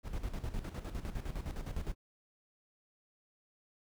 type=noise with tremolo; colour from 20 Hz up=brown; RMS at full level=-37 dBFS; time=0.03-1.95 s; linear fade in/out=50 ms; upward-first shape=square; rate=9.8 Hz; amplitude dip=65%; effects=none